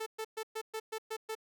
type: tone bursts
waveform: sawtooth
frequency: 440 Hz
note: A4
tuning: in tune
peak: -32 dBFS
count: 8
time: 0-1.352 s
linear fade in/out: 10 ms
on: 64 ms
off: 120 ms
effects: none